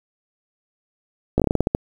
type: slowing click train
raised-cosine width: 2 ms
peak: -4 dBFS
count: 10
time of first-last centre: 1.38-1.749 s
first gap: 17 ms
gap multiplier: 1.21
effects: 7-bit

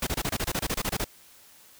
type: noise bursts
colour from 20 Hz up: pink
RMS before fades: -28 dBFS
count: 14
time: 0.02-1.044 s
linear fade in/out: 5 ms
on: 49 ms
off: 26 ms
effects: white hiss -54 dBFS RMS until 1.79 s

